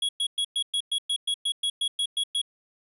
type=tone bursts; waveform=square; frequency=3333 Hz; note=G#7; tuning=5 cents sharp; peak=-24 dBFS; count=14; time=0.02-2.416 s; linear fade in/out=5 ms; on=69 ms; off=110 ms; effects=resampled to 24000 Hz + 11-bit